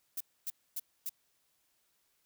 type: noise bursts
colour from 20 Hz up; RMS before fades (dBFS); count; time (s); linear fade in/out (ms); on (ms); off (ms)
violet; -37; 4; 0.17-1.094; 5; 36; 260
effects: white hiss -75 dBFS RMS until 2.25 s